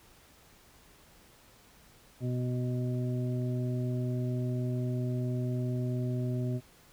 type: harmonic tone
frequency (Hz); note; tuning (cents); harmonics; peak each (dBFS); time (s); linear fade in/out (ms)
124.4; B2; +13; 1 / 2 / 3 / 5; -30 / -36 / -40 / -44; 2.2-6.61; 50
effects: pink hiss -59 dBFS RMS until 6.92 s

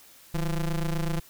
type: ring-modulated tone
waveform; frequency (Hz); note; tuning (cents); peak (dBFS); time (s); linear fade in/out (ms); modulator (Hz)
square; 85.7; F2; -32; -23; 0.34-1.2; 5; 71.7
effects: white hiss -53 dBFS RMS until 1.29 s

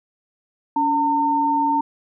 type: tone pair together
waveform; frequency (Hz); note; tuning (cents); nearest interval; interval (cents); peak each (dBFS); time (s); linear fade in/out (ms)
sine; 284.7 / 908; C#4 / A#5; +46 / -46; octave + minor sixth; 2008; -23 / -17; 0.76-1.81; 5
effects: none

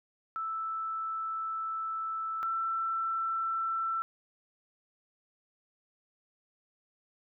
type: tone pair in turn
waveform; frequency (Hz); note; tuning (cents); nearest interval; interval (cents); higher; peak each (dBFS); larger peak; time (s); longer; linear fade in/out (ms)
sine; 1318.5 / 1336.1; E6 / E6; 0 / +23; unison; 23; second; -32 / -29; second; 0.36-2.43 / 2.43-4.02; first; 0
effects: none

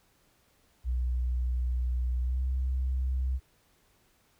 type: tone with pitch glide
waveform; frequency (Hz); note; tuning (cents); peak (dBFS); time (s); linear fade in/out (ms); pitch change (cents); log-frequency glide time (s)
sine; 61.74 to 64.66; B1 to C2; 0 to -20; -25; 0.84-3.4; 50; +80; 2.21-2.42
effects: tanh soft clip ceiling -23 dBFS + pink hiss -67 dBFS RMS until 4.39 s

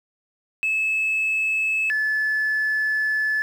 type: tone pair in turn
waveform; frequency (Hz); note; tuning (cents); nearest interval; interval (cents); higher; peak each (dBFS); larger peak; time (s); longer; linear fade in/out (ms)
sine; 2600 / 1730.3; E7 / A6; -24 / -29; perfect fifth; 705; first; -18; neither; 0.63-1.9 / 1.9-3.42; second; 0
effects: tanh soft clip ceiling -17 dBFS + 8-bit

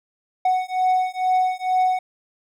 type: beating tone pair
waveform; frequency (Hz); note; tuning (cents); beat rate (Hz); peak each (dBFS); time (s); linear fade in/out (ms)
triangle; 740 / 742.2; F#5 / F#5; 0 / +5; 2.2; -19; 0.45-1.99; 5
effects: none

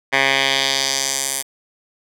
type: tone with band-pass filter sweep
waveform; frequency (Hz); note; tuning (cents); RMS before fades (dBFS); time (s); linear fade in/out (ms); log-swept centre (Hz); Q
10% pulse; 135.8; C#3; -35; -19; 0.12-1.43; 20; 2000 to 10000; 1.6
effects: none

